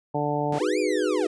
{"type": "harmonic tone", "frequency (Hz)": 147, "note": "D3", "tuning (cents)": 2, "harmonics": [1, 2, 3, 4, 5, 6], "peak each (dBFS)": [-30, -30, -30, -30, -30, -30], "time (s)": [0.14, 0.59], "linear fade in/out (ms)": 10}
{"type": "linear two-way sweep", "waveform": "sawtooth", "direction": "up then down", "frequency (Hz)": [79.5, 2482, 594], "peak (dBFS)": -29, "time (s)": [0.52, 1.27], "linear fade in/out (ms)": 5, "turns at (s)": 0.79}
{"type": "chord", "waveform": "sine", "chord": "G# minor seventh", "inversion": "second", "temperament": "equal", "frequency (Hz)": [311.1, 370, 415.3, 493.9], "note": ["D#4", "F#4", "G#4", "B4"], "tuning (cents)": [0, 0, 0, 0], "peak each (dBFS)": -27, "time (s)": [0.6, 1.27], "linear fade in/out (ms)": 5}
{"effects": ["resampled to 22050 Hz"]}